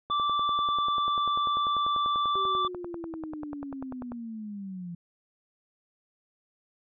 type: tone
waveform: square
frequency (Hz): 1169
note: D6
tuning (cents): -8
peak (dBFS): -25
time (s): 0.1-2.68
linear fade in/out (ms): 10
type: click train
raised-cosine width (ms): 1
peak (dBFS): -25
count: 42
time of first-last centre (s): 0.1-4.12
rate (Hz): 10.2
type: linear sweep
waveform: sine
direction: down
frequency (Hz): 392 to 169.4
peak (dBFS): -35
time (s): 2.35-4.95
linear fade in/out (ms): 5
effects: resampled to 11025 Hz